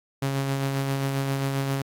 sawtooth tone with tremolo, 136.9 Hz, C#3, 21 cents flat, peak -19 dBFS, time 0.22-1.82 s, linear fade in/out 5 ms, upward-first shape sine, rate 7.5 Hz, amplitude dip 30%, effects AAC 64 kbps

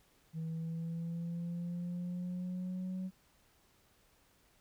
sine linear sweep, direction up, 160.7 to 187.2 Hz, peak -34 dBFS, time 0.33-3.11 s, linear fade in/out 50 ms, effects tanh soft clip ceiling -35 dBFS + pink hiss -69 dBFS RMS until 4.6 s

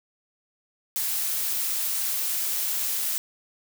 blue noise, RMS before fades -27 dBFS, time 0.96-3.18 s, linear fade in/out 0 ms, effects none

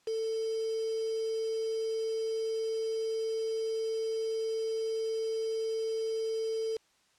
sine tone with quantisation, 445.4 Hz, A4, 21 cents sharp, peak -30 dBFS, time 0.07-6.77 s, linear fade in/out 5 ms, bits 7, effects white hiss -68 dBFS RMS until 7.18 s + low-pass 7000 Hz 12 dB/octave

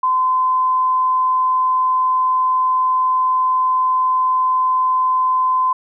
sine tone, 1026 Hz, C6, 34 cents flat, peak -13 dBFS, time 0.03-5.73 s, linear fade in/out 5 ms, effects none

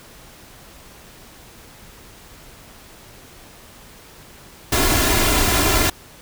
pink noise with comb filter, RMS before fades -17 dBFS, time 4.72-5.9 s, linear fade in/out 5 ms, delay 2.9 ms, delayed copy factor +0.6, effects pink hiss -44 dBFS RMS until 6.21 s

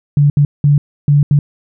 sine tone bursts at uneven times, 144.6 Hz, D3, 27 cents flat, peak -6 dBFS, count 5, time 0.17-0.3 / 0.37-0.45 / 0.64-0.78 / 1.08-1.23 / 1.31-1.39 s, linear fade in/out 2 ms, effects none

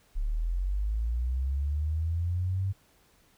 sine linear sweep, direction up, 34.22 to 98 Hz, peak -26 dBFS, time 0.15-2.73 s, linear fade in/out 20 ms, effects pink hiss -64 dBFS RMS until 3.37 s

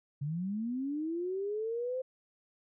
sine linear sweep, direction up, 136.6 to 523.3 Hz, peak -32 dBFS, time 0.21-2.02 s, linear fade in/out 10 ms, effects none

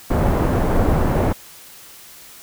pink low-pass noise, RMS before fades -17 dBFS, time 0.1-1.33 s, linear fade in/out 10 ms, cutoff 870 Hz, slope 12 dB/octave, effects white hiss -42 dBFS RMS until 2.42 s

